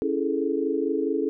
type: chord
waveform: sine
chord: A major seventh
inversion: first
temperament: equal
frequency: 277.2 / 329.6 / 415.3 / 440 Hz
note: C#4 / E4 / G#4 / A4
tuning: 0 / 0 / 0 / 0 cents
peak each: -28 dBFS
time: 0.02-1.29 s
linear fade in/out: 0 ms
effects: none